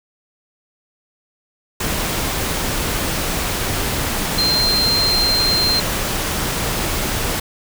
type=tone in noise; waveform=sine; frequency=4158 Hz; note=C8; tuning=12 cents flat; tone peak=-15 dBFS; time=4.38-5.8 s; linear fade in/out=5 ms; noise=pink; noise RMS=-21 dBFS; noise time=1.8-7.4 s; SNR=+3 dB; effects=none